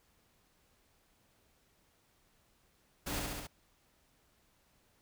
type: noise with echo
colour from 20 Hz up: pink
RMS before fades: -38 dBFS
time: 3.06-3.2 s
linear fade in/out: 10 ms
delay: 68 ms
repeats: 4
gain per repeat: -2 dB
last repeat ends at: 3.472 s
effects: pink hiss -71 dBFS RMS until 5.01 s